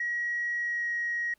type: tone with pitch glide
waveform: sine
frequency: 1907 to 1892.7 Hz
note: A#6 to A#6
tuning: +39 to +26 cents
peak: -27 dBFS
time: 0-1.34 s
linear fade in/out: 5 ms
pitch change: -13 cents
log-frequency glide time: 0.57-0.89 s
effects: tanh soft clip ceiling -23 dBFS + pink hiss -70 dBFS RMS until 1.38 s